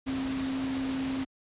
sine tone in noise, 265.7 Hz, C4, 27 cents sharp, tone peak -29 dBFS, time 0.06-1.25 s, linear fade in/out 20 ms, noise pink, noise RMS -38 dBFS, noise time 0.06-1.25 s, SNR +6 dB, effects high-pass 60 Hz 12 dB/octave + resampled to 8000 Hz

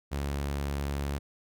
sawtooth tone, 70.6 Hz, C#2, 32 cents sharp, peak -26 dBFS, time 0.11-1.19 s, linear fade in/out 20 ms, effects none

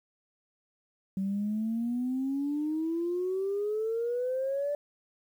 sine exponential sweep, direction up, 190.2 to 587.3 Hz, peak -27 dBFS, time 1.17-4.75 s, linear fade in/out 2 ms, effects tanh soft clip ceiling -23 dBFS + 10-bit

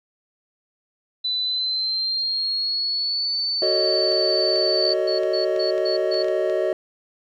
sine tone with pitch glide, 3996 to 4511 Hz, B7 to C#8, +20 to +29 cents, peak -21 dBFS, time 1.24-4.94 s, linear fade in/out 10 ms, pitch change +209 cents, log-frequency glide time 1.41-3.34 s
triangle chord, D# half-diminished seventh, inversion first, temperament just, 373.4 / 448 / 560 / 622.3 Hz, F#4 / A4 / C#5 / D#5, +16 / +31 / +18 / 0 cents, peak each -22 / -26 / -25 / -21 dBFS, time 3.62-6.73 s, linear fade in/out 2 ms
clicks, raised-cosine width 0.2 ms, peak -22 dBFS, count 9, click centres 4.119 / 4.559 / 5.234 / 5.563 / 5.78 / 6.143 / 6.245 / 6.284 / 6.498 s
sine tone bursts, 4435 Hz, C#8, in tune, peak -26 dBFS, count 6, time 4.81-6.23 s, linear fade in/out 10 ms, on 120 ms, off 140 ms
effects none

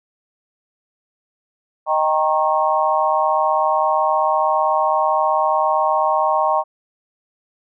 sine chord, Eb dominant seventh, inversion none, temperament equal with one note detuned, 622.3 / 784 / 932.3 / 1087.8 Hz, Eb5 / G5 / Bb5 / Db6, 0 / 0 / 0 / -33 cents, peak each -20 dBFS, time 1.86-6.64 s, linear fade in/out 50 ms, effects none

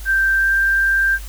sine tone with pitch glide, 1568 to 1579.8 Hz, G6 to G6, 0 to +13 cents, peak -13 dBFS, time 0.05-1.19 s, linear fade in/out 50 ms, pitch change +13 cents, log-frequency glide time 0.34-0.53 s, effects added 50 Hz sine -29 dBFS peak until 1.28 s + white hiss -40 dBFS RMS until 1.28 s

